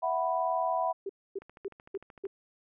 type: chord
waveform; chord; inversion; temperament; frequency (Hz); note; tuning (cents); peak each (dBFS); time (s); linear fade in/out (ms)
sine; E suspended second; none; equal; 659.3 / 740 / 987.8; E5 / F#5 / B5; 0 / 0 / 0; -31; 0.02-0.93; 20
type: tone bursts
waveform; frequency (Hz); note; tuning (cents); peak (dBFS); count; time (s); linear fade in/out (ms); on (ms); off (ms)
sine; 392; G4; 0; -32; 5; 1.06-2.27; 5; 34; 260
type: click train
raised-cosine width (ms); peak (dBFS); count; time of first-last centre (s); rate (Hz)
0.5; -35; 12; 1.42-2.253; 13.2
effects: none